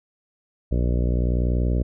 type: harmonic tone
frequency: 60.6 Hz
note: B1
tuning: 32 cents flat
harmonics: 1 / 2 / 3 / 4 / 5 / 6 / 7 / 8 / 9 / 10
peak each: -20 / -26 / -30 / -32 / -34 / -36 / -37 / -38 / -39 / -40 dBFS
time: 0.71-1.83 s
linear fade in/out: 10 ms
effects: none